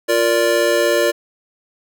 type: chord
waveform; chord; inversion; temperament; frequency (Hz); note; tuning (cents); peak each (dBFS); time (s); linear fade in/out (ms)
square; Bb major; second; just; 349.6 / 466.2 / 582.7; F4 / Bb4 / D5; +2 / 0 / -14; -20 / -20 / -17; 0.08-1.12; 20
effects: none